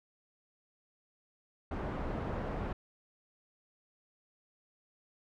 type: low-pass noise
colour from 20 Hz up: pink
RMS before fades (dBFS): -37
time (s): 1.71-2.73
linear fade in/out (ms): 5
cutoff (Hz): 1100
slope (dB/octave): 12
effects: none